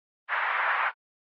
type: band-pass noise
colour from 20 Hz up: white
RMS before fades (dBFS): -27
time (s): 0.28-0.92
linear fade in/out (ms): 50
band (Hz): 870 to 1900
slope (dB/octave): 24
effects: low-pass 3000 Hz 12 dB/octave + AAC 32 kbps